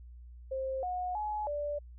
sine tone with pitch steps, 529 / 726 / 846 / 585 Hz, C5 / F#5 / G#5 / D5, +19 / -33 / +32 / -7 cents, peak -32 dBFS, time 0.51-1.79 s, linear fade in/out 10 ms, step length 320 ms, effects added 60 Hz sine -47 dBFS peak until 1.98 s

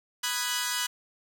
10% pulse chord, G# minor seventh, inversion first, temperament equal, 987.8 / 1244.5 / 1480 / 1661.2 Hz, B5 / D#6 / F#6 / G#6, 0 / 0 / 0 / 0 cents, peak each -24 / -29 / -25 / -24 dBFS, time 0.23-0.87 s, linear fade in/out 10 ms, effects 9-bit

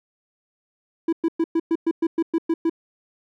triangle tone bursts, 329.6 Hz, E4, in tune, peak -15 dBFS, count 11, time 1.08-2.697 s, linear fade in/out 5 ms, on 47 ms, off 110 ms, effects none

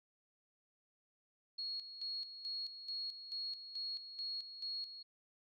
sine tone with tremolo, 4315 Hz, C#8, 47 cents flat, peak -39 dBFS, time 1.58-5.03 s, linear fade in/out 10 ms, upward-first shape square, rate 2.3 Hz, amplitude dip 65%, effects none

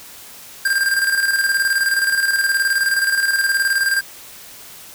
square tone with tremolo, 1593 Hz, G6, 27 cents sharp, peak -14 dBFS, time 0.65-4.01 s, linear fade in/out 5 ms, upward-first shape square, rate 19 Hz, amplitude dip 50%, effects white hiss -39 dBFS RMS until 4.94 s

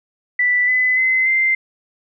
sine tone with pitch steps, 1975.5 / 2011 / 2048 / 2085 Hz, B6 / B6 / C7 / C7, 0 / +31 / -38 / -7 cents, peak -13 dBFS, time 0.39-1.55 s, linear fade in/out 5 ms, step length 290 ms, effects none

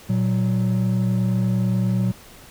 triangle tone pair together, 117.49 / 186.5 Hz, A#2 / F#3, +14 / +14 cents, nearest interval minor sixth, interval 800 cents, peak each -18 dBFS, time 0.09-2.12 s, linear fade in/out 10 ms, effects tanh soft clip ceiling -9 dBFS + pink hiss -45 dBFS RMS until 2.5 s

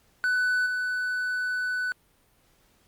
triangle tone with level steps, 1495 Hz, F#6, 17 cents sharp, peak -20 / -24 dBFS, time 0.24-1.92 s, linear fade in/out 0 ms, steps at 0.66 s, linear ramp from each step 5 ms, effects pink hiss -64 dBFS RMS until 2.87 s + Opus 48 kbps

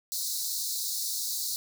pink high-pass noise, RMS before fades -32 dBFS, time 0.12-1.56 s, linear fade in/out 0 ms, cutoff 3900 Hz, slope 96 dB/octave, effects none

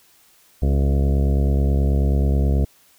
harmonic tone with a mistuned harmonic, 69.3 Hz, C#2, in tune, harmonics 1 / 2 / 3 / 4 / 5 / 6 / 7 / 8 / 9 / 10, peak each -16 / -23 / -27 / -31 / -35 / -33 / -34 / -40 / -37 / -40 dBFS, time 0.62-2.65 s, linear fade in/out 5 ms, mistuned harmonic 5, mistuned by +26 cents, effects white hiss -55 dBFS RMS until 2.98 s

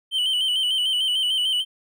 triangle tone with vibrato, 3035 Hz, F#7, 43 cents sharp, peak -18 dBFS, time 0.11-1.65 s, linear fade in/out 50 ms, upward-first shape square, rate 6.7 Hz, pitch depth 46 cents each way, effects none

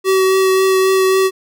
square tone with vibrato, 380 Hz, F#4, 46 cents sharp, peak -11 dBFS, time 0.04-1.31 s, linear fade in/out 50 ms, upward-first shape triangle, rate 3.7 Hz, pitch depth 13 cents each way, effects none

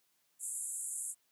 pink band-pass noise, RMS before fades -40 dBFS, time 0.39-1.15 s, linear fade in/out 50 ms, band 7300 to 11000 Hz, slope 96 dB/octave, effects white hiss -75 dBFS RMS until 1.31 s + high-pass 100 Hz 12 dB/octave

